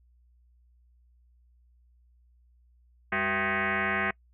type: tone with frequency modulation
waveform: sine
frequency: 200.4 Hz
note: G3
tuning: 38 cents sharp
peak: -25 dBFS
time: 3.12-4.11 s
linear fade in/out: 5 ms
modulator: 289 Hz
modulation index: 7.4
effects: noise-tail reverb RT60 0.1 s tail -26 dB re dry + added 60 Hz sine -59 dBFS peak until 4.33 s